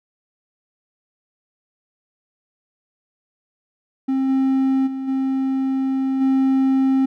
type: tone with level steps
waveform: triangle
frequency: 266.1 Hz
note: C4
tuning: 29 cents sharp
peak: -15 / -13 / -22 / -16 / -12 dBFS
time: 4.08-7.06 s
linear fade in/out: 10 ms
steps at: 4.28 / 4.86 / 5.07 / 6.2 s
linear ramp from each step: 20 ms
effects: none